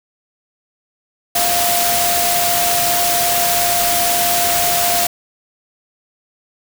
sine tone in noise, 698.5 Hz, F5, in tune, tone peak -18 dBFS, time 1.35-5.07 s, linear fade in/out 5 ms, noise white, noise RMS -17 dBFS, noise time 1.35-5.07 s, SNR -4 dB, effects none

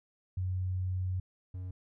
sine / triangle tone pair in turn, 92.3 / 91.93 Hz, F#2 / F#2, -4 / -11 cents, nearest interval unison, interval 7 cents, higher first, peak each -30 / -35 dBFS, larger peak first, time 0.37-1.2 / 1.54-1.71 s, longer first, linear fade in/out 5 ms, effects none

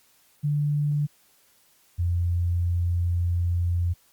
sine tone pair in turn, 146.83 / 87.05 Hz, D3 / F2, 0 / -5 cents, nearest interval major sixth, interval 905 cents, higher first, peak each -21 dBFS, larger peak neither, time 0.43-1.07 / 1.98-3.94 s, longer second, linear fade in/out 20 ms, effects white hiss -61 dBFS RMS until 4.12 s + Opus 48 kbps

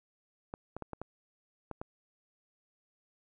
clicks, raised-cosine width 1 ms, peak -25 dBFS, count 7, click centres 0.539 / 0.766 / 0.823 / 0.933 / 1.016 / 1.713 / 1.815 s, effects none

